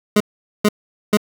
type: tone bursts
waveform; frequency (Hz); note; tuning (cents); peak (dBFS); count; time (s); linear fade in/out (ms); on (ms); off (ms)
25% pulse; 209.4; G#3; +15; -7; 3; 0.16-1.172; 5; 44; 440
effects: none